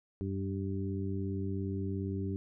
harmonic tone with a mistuned harmonic, 97.3 Hz, G2, 12 cents flat, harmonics 1 / 2 / 3 / 4, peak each -35 / -38 / -40 / -41 dBFS, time 0.21-2.36 s, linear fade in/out 0 ms, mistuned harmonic 1, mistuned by -40 cents, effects none

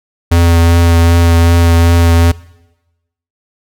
square tone with vibrato, 84.6 Hz, E2, 45 cents sharp, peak -6 dBFS, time 0.31-2.32 s, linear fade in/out 10 ms, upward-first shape triangle, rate 2.6 Hz, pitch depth 17 cents each way, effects noise-tail reverb RT60 1.0 s tail -22 dB re dry

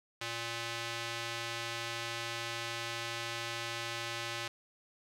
square tone with band-pass filter, 116.54 Hz, A#2, in tune, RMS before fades -39 dBFS, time 0.21-4.48 s, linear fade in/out 5 ms, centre 3200 Hz, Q 0.8, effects none

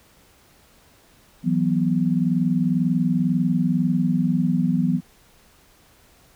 sine chord, E suspended second, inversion none, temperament equal, 164.81 / 185 / 246.9 Hz, E3 / F#3 / B3, 0 / 0 / 0 cents, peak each -22 dBFS, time 1.43-5.01 s, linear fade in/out 50 ms, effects pink hiss -55 dBFS RMS until 6.35 s

